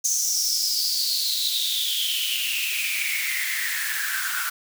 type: noise with high-pass filter sweep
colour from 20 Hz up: white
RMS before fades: -25 dBFS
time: 0.04-4.5 s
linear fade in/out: 10 ms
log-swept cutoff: 6300 to 1400 Hz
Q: 9.4
effects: none